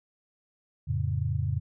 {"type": "chord", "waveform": "sine", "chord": "F augmented", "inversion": "none", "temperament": "equal", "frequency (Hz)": [87.31, 110, 138.59], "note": ["F2", "A2", "C#3"], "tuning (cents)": [0, 0, 0], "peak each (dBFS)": -30, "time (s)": [0.87, 1.6], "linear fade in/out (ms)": 20, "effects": []}